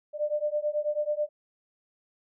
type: beating tone pair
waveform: sine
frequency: 593 / 602.2 Hz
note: D5 / D5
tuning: +17 / +43 cents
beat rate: 9.2 Hz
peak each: -29 / -29 dBFS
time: 0.13-1.29 s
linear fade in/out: 50 ms
effects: none